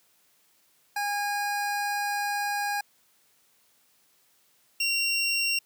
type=tone pair in turn; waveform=25% pulse; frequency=818 / 2751 Hz; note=G#5 / F7; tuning=-26 / -27 cents; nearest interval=octave + major sixth; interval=2099 cents; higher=second; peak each=-23 / -20 dBFS; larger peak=second; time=0.96-2.81 / 4.8-5.59 s; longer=first; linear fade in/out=5 ms; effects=white hiss -65 dBFS RMS until 5.65 s + high-pass 100 Hz 12 dB/octave